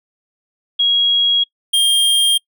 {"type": "tone pair in turn", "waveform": ["sine", "square"], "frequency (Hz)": [3300, 3212], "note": ["G#7", "G7"], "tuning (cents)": [-12, 41], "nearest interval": "unison", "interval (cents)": 47, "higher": "first", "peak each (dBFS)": -11, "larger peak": "neither", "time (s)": [[0.79, 1.44], [1.73, 2.38]], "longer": "neither", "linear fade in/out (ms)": 10, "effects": ["noise-tail reverb RT60 0.1 s tail -25 dB re dry"]}